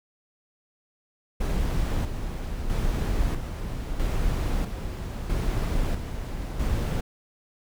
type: noise with tremolo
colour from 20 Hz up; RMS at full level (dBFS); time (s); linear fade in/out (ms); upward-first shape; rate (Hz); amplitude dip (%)
brown; -25; 1.4-7.01; 10; square; 0.77; 50
effects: none